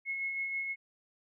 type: tone with tremolo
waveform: sine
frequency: 2176 Hz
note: C#7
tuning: 33 cents flat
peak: -31 dBFS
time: 0.05-0.76 s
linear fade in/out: 50 ms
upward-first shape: sine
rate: 6.2 Hz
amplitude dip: 35%
effects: none